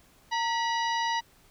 harmonic tone with a mistuned harmonic, 970 Hz, B5, 31 cents flat, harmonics 1 / 2 / 3 / 4 / 5 / 6, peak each -27 / -33 / -37 / -39 / -41 / -43 dBFS, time 0.31-1.21 s, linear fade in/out 20 ms, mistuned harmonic 1, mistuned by -88 cents, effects pink hiss -60 dBFS RMS until 1.5 s

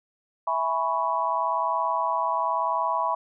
sine chord, C# minor seventh, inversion first, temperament equal, 659.3 / 830.6 / 987.8 / 1108.7 Hz, E5 / G#5 / B5 / C#6, 0 / 0 / 0 / 0 cents, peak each -30 / -31 / -25 / -29 dBFS, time 0.47-3.15 s, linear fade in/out 5 ms, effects none

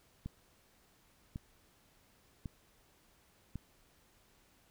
click train, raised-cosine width 5 ms, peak -28 dBFS, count 4, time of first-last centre 0.26-3.557 s, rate 0.91 Hz, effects pink hiss -68 dBFS RMS until 4.7 s

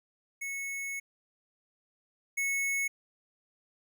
square tone pair in turn, 2200 / 2200 Hz, C#7 / C#7, -14 / -14 cents, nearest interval unison, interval 0 cents, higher neither, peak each -35 / -29 dBFS, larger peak second, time 0.41-1 / 2.37-2.88 s, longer first, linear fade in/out 10 ms, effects none

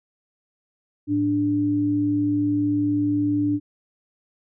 sine tone pair together, 109.69 / 293.6 Hz, A2 / D4, -5 / 0 cents, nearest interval octave + perfect fourth, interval 1705 cents, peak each -28 / -19 dBFS, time 1.07-3.6 s, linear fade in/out 50 ms, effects none

